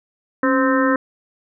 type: harmonic tone with a mistuned harmonic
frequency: 260 Hz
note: C4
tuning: 11 cents flat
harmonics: 1 / 2 / 4 / 5 / 6 / 7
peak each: -17 / -20 / -23 / -24 / -25 / -25 dBFS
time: 0.43-0.96 s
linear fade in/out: 2 ms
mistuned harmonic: 1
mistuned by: +77 cents
effects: none